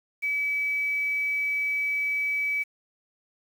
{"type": "tone with quantisation", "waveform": "sine", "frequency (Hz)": 2289, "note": "D7", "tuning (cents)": -45, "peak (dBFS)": -24, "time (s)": [0.22, 2.64], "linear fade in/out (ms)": 20, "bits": 8, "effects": []}